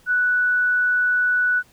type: tone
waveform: sine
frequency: 1480 Hz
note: F#6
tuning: in tune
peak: -16 dBFS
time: 0.06-1.63 s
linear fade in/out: 50 ms
effects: pink hiss -55 dBFS RMS until 1.72 s